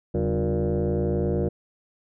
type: tone with frequency modulation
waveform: sine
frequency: 139.5 Hz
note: C#3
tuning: 11 cents sharp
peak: -20 dBFS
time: 0.14-1.49 s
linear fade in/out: 10 ms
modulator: 110 Hz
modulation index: 3.6
effects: tanh soft clip ceiling -17 dBFS